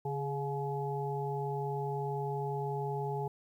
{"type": "harmonic tone with a mistuned harmonic", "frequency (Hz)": 141.6, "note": "C#3", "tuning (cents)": 37, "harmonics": [1, 3, 5, 6], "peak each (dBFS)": [-36, -37, -45, -38], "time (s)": [0.05, 3.28], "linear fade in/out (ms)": 5, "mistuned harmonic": 3, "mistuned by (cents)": -37, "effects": ["11-bit"]}